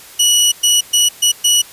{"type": "tone bursts at uneven times", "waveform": "20% pulse", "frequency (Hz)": 2934, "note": "F#7", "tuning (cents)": -15, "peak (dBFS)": -4, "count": 5, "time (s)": [[0.19, 0.52], [0.63, 0.81], [0.93, 1.09], [1.22, 1.32], [1.44, 1.62]], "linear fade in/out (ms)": 10, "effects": ["white hiss -38 dBFS RMS until 1.72 s", "resampled to 32000 Hz"]}